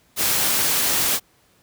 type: noise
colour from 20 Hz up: white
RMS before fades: -20 dBFS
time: 0.16-1.2 s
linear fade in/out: 50 ms
effects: pink hiss -59 dBFS RMS until 1.62 s + high-pass 60 Hz 12 dB/octave